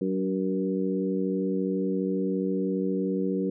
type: harmonic tone with a mistuned harmonic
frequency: 94.6 Hz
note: F#2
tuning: 39 cents sharp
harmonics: 2 / 3 / 4 / 5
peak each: -28 / -30 / -31 / -32 dBFS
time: 0.01-3.5 s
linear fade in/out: 5 ms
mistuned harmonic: 3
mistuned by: +15 cents
effects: none